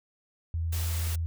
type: tone with vibrato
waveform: sine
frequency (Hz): 82.6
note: E2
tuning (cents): +4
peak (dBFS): -27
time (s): 0.54-1.26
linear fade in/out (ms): 0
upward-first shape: triangle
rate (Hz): 11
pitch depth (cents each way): 12
type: noise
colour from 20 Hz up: white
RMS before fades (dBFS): -38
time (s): 0.72-1.16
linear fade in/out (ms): 10
effects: none